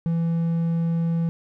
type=tone; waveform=triangle; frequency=166.7 Hz; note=E3; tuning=20 cents sharp; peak=-18 dBFS; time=0.06-1.29 s; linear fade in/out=0 ms; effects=none